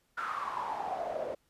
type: noise with band-pass filter sweep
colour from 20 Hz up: pink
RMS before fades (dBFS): -36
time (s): 0.17-1.35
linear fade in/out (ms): 10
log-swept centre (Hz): 1400 to 530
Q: 9.4
effects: pink hiss -73 dBFS RMS until 1.49 s + resampled to 32000 Hz

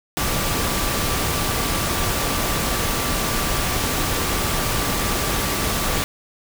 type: tone in noise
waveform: sine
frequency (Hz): 1166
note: D6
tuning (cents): -13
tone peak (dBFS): -32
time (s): 0.17-6.04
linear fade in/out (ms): 0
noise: pink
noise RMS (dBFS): -22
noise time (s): 0.17-6.04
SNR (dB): -13
effects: none

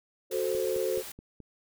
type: chord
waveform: sine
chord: F# diminished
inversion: none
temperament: equal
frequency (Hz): 370 / 440 / 523.3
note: F#4 / A4 / C5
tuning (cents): 0 / 0 / 0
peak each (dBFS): -31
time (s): 0.3-1.03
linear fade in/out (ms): 50
type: noise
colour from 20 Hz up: white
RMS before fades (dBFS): -42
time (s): 0.31-1.12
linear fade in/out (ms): 5
type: click train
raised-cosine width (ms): 3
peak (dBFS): -33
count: 5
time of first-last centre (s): 0.55-1.403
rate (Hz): 4.69
effects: none

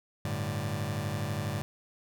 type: chord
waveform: sawtooth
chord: G suspended second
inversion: none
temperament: just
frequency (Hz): 98 / 110.25 / 147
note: G2 / A2 / D3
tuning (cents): 0 / +4 / +2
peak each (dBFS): -31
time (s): 0.25-1.62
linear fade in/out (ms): 0
effects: none

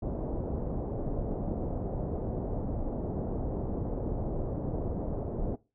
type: low-pass noise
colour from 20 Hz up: pink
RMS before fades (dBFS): -33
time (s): 0.02-5.56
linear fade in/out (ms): 10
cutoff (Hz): 660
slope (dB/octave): 24
effects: noise-tail reverb RT60 0.3 s tail -22 dB re dry

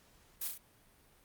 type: noise with echo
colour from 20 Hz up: blue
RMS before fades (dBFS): -38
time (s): 0.41-0.48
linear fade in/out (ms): 5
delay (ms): 33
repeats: 3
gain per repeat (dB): -4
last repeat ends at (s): 0.579
effects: pink hiss -65 dBFS RMS until 1.24 s + Opus 48 kbps

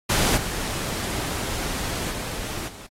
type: noise with level steps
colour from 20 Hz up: pink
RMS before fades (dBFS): -20 / -29 / -32 / -42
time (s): 0.09-2.87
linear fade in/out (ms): 10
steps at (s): 0.36 / 2.1 / 2.67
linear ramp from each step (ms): 20
effects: low-pass 12000 Hz 12 dB/octave + AAC 48 kbps

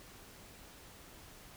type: silence
effects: pink hiss -55 dBFS RMS until 1.56 s

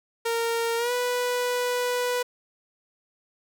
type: tone with pitch glide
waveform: sawtooth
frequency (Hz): 462.3 to 492.6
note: A#4 to B4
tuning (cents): -14 to -5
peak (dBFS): -20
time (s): 0.25-2.23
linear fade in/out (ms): 10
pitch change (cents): +109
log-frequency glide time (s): 0.77-0.92
effects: none

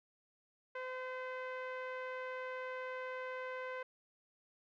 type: tone with low-pass filter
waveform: sawtooth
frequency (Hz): 512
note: C5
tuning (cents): -38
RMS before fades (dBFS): -43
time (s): 0.75-3.83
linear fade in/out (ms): 5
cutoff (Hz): 1900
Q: 1.9
effects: none

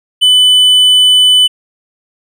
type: tone with tanh clipping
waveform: triangle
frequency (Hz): 3000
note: F#7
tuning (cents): +23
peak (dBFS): -5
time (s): 0.21-1.48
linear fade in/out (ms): 20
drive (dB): 9
effects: none

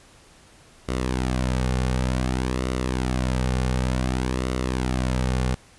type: tone with flanger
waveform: sawtooth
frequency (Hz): 63.4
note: B1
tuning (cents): +46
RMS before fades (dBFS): -24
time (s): 0.88-5.55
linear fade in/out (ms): 10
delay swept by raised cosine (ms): 1.2 to 3.1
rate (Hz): 0.55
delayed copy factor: -0.55
effects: pink hiss -52 dBFS RMS until 5.78 s + resampled to 24000 Hz

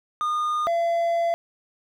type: tone pair in turn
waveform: triangle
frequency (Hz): 1221 / 678.6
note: D#6 / F5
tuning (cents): -33 / -50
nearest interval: minor seventh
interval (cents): 1017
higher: first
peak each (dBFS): -20 / -18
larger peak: second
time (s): 0.21-0.67 / 0.67-1.34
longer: second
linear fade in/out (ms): 0
effects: none

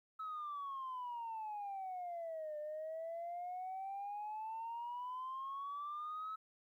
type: exponential two-way sweep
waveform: sine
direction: down then up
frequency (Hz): 1300 to 597 to 1300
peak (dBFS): -40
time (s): 0.19-6.36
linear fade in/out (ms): 10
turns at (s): 2.58
effects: tanh soft clip ceiling -38 dBFS + 13-bit

